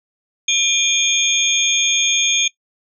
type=tone cluster; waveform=sine; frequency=2415 / 3228 / 3530 / 6520 Hz; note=D7 / G#7 / A7 / G#8; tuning=+48 / -50 / +5 / -33 cents; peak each=-19 dBFS; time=0.48-2.48 s; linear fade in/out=5 ms; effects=noise-tail reverb RT60 0.1 s tail -21 dB re dry